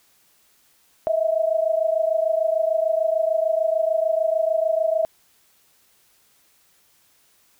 sine tone pair together, 637.3 / 664 Hz, D#5 / E5, +41 / +12 cents, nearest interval minor second, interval 71 cents, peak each -20 / -22 dBFS, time 1.07-5.05 s, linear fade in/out 0 ms, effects white hiss -60 dBFS RMS until 7.59 s

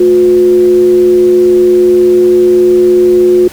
sine tone with frequency modulation, 360 Hz, F#4, 47 cents flat, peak -3 dBFS, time 0-3.48 s, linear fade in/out 5 ms, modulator 142 Hz, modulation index 0.3, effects pink hiss -31 dBFS RMS until 3.52 s

